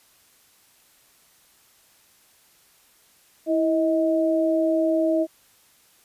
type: tone pair together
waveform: sine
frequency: 326.7 / 634 Hz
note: E4 / D#5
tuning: -15 / +32 cents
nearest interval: major seventh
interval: 1147 cents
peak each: -21 dBFS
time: 3.46-5.27 s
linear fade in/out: 50 ms
effects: white hiss -58 dBFS RMS until 6.04 s + resampled to 32000 Hz